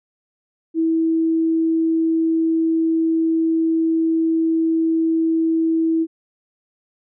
sine tone, 325.3 Hz, E4, 23 cents flat, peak -15 dBFS, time 0.74-6.07 s, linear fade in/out 50 ms, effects none

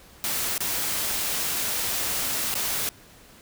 white noise with dropouts, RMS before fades -27 dBFS, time 0.24-2.89 s, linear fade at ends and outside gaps 0 ms, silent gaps 0.579-0.605 / 2.541-2.553 s, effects pink hiss -51 dBFS RMS until 3.41 s

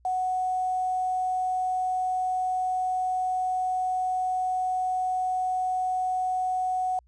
sine tone with quantisation, 740 Hz, F#5, in tune, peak -24 dBFS, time 0.05-6.99 s, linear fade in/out 2 ms, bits 8, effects added 60 Hz sine -57 dBFS peak until 7.07 s + resampled to 22050 Hz

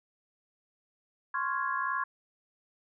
sine chord, Db major seventh, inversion third, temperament equal, 1046.5 / 1108.7 / 1396.9 / 1661.2 Hz, C6 / Db6 / F6 / Ab6, 0 / 0 / 0 / 0 cents, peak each -33 / -34 / -38 / -34 dBFS, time 1.34-2.04 s, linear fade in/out 5 ms, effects none

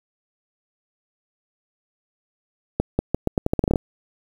accelerating click train, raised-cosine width 2 ms, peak -5 dBFS, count 13, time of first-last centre 2.8-3.758 s, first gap 190 ms, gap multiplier 0.82, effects 7-bit

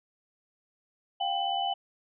sine tone cluster, 709 / 787 / 2999 Hz, F5 / G5 / F#7, +26 / +7 / +23 cents, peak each -33 / -29 / -33 dBFS, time 1.2-1.74 s, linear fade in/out 10 ms, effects none

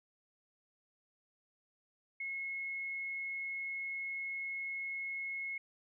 sine tone, 2174 Hz, C#7, 34 cents flat, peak -37 dBFS, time 2.2-5.58 s, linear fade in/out 5 ms, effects none

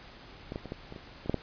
clicks, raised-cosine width 2 ms, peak -23 / -21 / -27 / -22 / -29 / -30 / -28 / -14 / -14 dBFS, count 9, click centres 0.521 / 0.559 / 0.657 / 0.721 / 0.924 / 0.962 / 1.26 / 1.296 / 1.343 s, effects pink hiss -50 dBFS RMS until 1.42 s + resampled to 11025 Hz

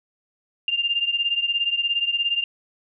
sine beating tone pair, 2794 / 2811 Hz, F7 / F7, 0 / +11 cents, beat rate 17 Hz, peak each -22 / -25 dBFS, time 0.68-2.44 s, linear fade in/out 2 ms, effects none

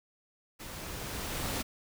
pink noise with level ramp, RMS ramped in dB -44 to -33 dBFS, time 0.59-1.63 s, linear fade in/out 20 ms, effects none

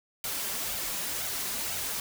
white noise with flanger, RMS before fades -33 dBFS, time 0.24-2 s, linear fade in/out 2 ms, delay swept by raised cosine 1.3 to 5.2 ms, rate 2 Hz, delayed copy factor +0.5, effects none

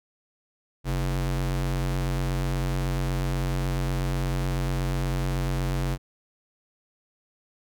square ring-modulated tone, 92 Hz, F#2, 9 cents flat, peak -22 dBFS, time 0.84-5.98 s, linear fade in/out 50 ms, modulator 43.8 Hz, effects none

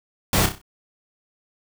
pink noise with echo, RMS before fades -19 dBFS, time 0.33-0.46 s, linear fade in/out 2 ms, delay 31 ms, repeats 5, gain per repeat -7 dB, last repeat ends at 0.615 s, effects none

